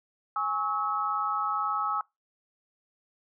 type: chord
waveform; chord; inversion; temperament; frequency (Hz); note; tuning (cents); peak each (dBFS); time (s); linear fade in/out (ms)
sine; C# minor; second; equal with one note detuned; 830.6 / 1108.7 / 1290.6; G#5 / C#6 / E6; 0 / 0 / -37; -33 / -33 / -28; 0.36-2.01; 2
effects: noise-tail reverb RT60 0.2 s tail -23 dB re dry

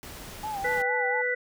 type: noise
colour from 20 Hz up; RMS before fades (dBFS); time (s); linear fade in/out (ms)
pink; -42; 0.03-0.82; 0
type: tone with vibrato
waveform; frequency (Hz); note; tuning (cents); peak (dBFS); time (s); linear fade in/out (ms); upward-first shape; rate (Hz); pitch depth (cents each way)
sine; 824; G#5; -14; -30; 0.43-1.22; 10; sine; 4.3; 94
type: harmonic tone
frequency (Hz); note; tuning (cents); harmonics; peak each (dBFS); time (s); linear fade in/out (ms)
493.9; B4; 0; 1 / 3 / 4; -29 / -32 / -27; 0.64-1.35; 10
effects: none

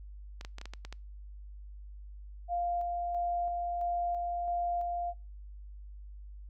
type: clicks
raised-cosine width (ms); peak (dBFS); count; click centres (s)
0.2; -26; 8; 0.411 / 0.449 / 0.584 / 0.614 / 0.656 / 0.736 / 0.85 / 0.926
type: tone with tremolo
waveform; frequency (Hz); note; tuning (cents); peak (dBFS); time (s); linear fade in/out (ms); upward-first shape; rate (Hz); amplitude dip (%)
sine; 698.5; F5; 0; -29; 2.48-5.14; 50; square; 1.5; 25
effects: noise-tail reverb RT60 0.3 s tail -26 dB re dry + added 50 Hz sine -44 dBFS peak until 6.49 s

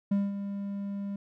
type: tone with ADSR envelope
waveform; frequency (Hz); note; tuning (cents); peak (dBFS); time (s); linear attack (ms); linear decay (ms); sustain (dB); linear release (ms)
triangle; 200; G3; +35; -20; 0.11-1.16; 8; 200; -10; 3
effects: none

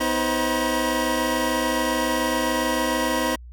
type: tone cluster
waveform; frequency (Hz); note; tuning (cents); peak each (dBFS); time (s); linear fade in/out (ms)
25% pulse; 251 / 317.4 / 529 / 961; B3 / D#4 / C5 / B5; +28 / +35 / +19 / -48; -23; 0-3.36; 10
effects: added 60 Hz sine -38 dBFS peak until 3.52 s

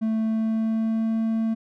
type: tone with pitch glide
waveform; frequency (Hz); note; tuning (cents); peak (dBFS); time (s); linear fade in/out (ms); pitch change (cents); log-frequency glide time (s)
triangle; 221 to 223.8; A3 to A3; +8 to +30; -19; 0.01-1.55; 20; +22; 0.19-1.15
effects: none

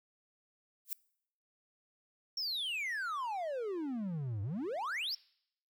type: noise with exponential growth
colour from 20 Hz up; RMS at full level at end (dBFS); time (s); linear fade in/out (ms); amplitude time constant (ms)
violet; -33; 0.85-0.93; 0; 16
type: exponential two-way sweep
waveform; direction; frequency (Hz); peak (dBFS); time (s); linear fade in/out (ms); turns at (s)
triangle; down then up; 5588 to 95.2 to 5588; -33; 2.37-5.15; 5; 4.42
effects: noise-tail reverb RT60 0.7 s tail -24 dB re dry

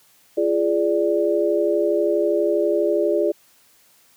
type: chord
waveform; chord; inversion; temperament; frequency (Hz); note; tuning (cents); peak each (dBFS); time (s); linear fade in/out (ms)
sine; D diminished; first; equal with one note detuned; 343 / 415.3 / 587.3; F4 / Ab4 / D5; -31 / 0 / 0; -21; 0.37-3.32; 10
effects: white hiss -56 dBFS RMS until 4.16 s + high-pass 80 Hz 12 dB/octave

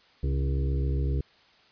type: harmonic tone with a mistuned harmonic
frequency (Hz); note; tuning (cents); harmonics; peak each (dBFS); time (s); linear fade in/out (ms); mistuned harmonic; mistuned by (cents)
67.7; C#2; -40; 1 / 2 / 4 / 5 / 6 / 7; -25 / -30 / -40 / -41 / -40 / -44; 0.23-1.21; 5; 5; -32
effects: white hiss -59 dBFS RMS until 1.71 s + resampled to 11025 Hz

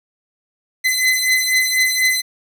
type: beating tone pair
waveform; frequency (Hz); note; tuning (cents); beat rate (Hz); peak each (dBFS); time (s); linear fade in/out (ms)
sawtooth; 2030 / 2034.1; B6 / C7; +47 / -49; 4.1; -13 / -15; 0.84-2.22; 20
effects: none

